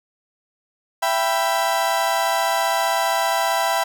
35% pulse chord, E minor, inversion none, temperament equal with one note detuned, 668.8 / 784 / 987.8 Hz, E5 / G5 / B5, +25 / 0 / 0 cents, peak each -21 dBFS, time 1.02-3.84 s, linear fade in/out 10 ms, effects none

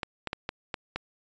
clicks, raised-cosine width 0.3 ms, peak -15 dBFS, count 6, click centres 0.032 / 0.273 / 0.331 / 0.491 / 0.742 / 0.96 s, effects resampled to 16000 Hz

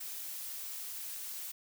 blue noise, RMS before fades -42 dBFS, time 0-1.52 s, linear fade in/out 10 ms, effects none

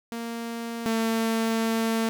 sawtooth tone pair in turn, 231.9 / 225.4 Hz, A#3 / A3, -9 / +42 cents, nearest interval unison, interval 49 cents, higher first, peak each -27 / -19 dBFS, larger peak second, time 0.12-0.86 / 0.86-2.09 s, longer second, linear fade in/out 0 ms, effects none

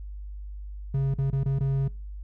triangle tone with dropouts, 136.2 Hz, C#3, 30 cents flat, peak -20 dBFS, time 0.94-1.88 s, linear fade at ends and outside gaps 5 ms, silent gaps 1.141-1.184 / 1.303-1.328 / 1.435-1.458 / 1.589-1.606 s, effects noise-tail reverb RT60 0.3 s tail -21 dB re dry + added 50 Hz sine -35 dBFS peak until 2.23 s

